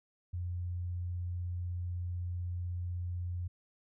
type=tone; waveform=sine; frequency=88.4 Hz; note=F2; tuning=22 cents sharp; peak=-34 dBFS; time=0.33-3.48 s; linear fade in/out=10 ms; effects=none